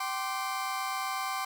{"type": "chord", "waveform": "35% pulse", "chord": "G suspended fourth", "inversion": "none", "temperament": "equal with one note detuned", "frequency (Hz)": [772.8, 1046.5, 1174.7], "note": ["G5", "C6", "D6"], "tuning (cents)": [-25, 0, 0], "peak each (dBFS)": -34, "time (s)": [0, 1.45], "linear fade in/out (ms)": 5, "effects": []}